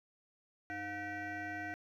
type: tone with frequency modulation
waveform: sine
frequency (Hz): 1119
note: C#6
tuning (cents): +16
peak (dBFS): -37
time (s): 0.7-1.74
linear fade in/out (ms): 0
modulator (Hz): 405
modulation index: 2.4
effects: tanh soft clip ceiling -36 dBFS + 12-bit